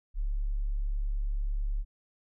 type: tone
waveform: sine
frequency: 35.43 Hz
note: C#1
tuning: 39 cents sharp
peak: -27 dBFS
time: 0.14-1.85 s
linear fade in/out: 50 ms
effects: none